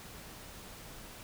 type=silence; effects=pink hiss -49 dBFS RMS until 1.23 s